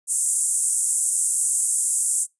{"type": "band-pass noise", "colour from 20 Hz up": "pink", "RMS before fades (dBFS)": -22, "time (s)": [0.07, 2.27], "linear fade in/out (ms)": 50, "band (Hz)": [7800, 10000], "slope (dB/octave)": 48, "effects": ["noise-tail reverb RT60 0.2 s tail -25 dB re dry", "resampled to 24000 Hz"]}